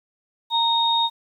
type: tone pair together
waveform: sine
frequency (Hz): 925 / 3719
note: A#5 / A#7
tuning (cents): -14 / -5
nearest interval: 2 octaves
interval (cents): 2409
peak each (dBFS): -20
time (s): 0.5-1.1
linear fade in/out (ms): 50
effects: 9-bit